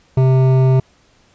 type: tone with hard clipping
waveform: sine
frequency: 130.81 Hz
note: C3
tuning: in tune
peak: -11 dBFS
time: 0.17-0.8 s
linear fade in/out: 5 ms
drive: 12 dB
effects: pink hiss -54 dBFS RMS until 1.34 s + resampled to 16000 Hz